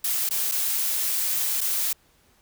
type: noise with dropouts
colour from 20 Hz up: blue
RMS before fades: -25 dBFS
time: 0.04-1.93 s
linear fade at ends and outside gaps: 5 ms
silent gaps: 0.291-0.308 / 0.515-0.519 / 1.608-1.612 s
effects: pink hiss -61 dBFS RMS until 2.41 s